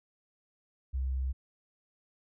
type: tone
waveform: sine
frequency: 65.41 Hz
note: C2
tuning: in tune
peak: -29 dBFS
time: 0.93-1.33 s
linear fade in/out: 20 ms
effects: none